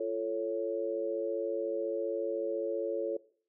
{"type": "chord", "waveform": "sine", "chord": "F augmented", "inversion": "none", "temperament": "equal with one note detuned", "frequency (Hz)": [344.2, 440, 554.4], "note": ["F4", "A4", "C#5"], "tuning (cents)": [-25, 0, 0], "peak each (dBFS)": [-37, -34, -34], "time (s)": [0, 3.17], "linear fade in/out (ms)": 5, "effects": ["noise-tail reverb RT60 0.5 s tail -19 dB re dry"]}